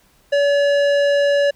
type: tone with tanh clipping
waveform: sine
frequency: 570 Hz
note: C#5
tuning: 48 cents sharp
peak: -15 dBFS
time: 0.32-1.51 s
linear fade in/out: 10 ms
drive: 15 dB
effects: pink hiss -56 dBFS RMS until 1.55 s